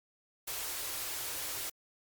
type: band-stop noise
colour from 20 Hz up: white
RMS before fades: -38 dBFS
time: 0.47-1.7 s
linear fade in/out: 10 ms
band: 140 to 270 Hz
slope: 96 dB/octave
effects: Opus 48 kbps